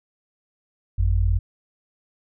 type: tone pair together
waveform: sine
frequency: 49.95 / 89 Hz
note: G1 / F2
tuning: +33 / +33 cents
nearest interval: minor seventh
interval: 1000 cents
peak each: -19 / -20 dBFS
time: 0.98-1.39 s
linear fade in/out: 10 ms
effects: none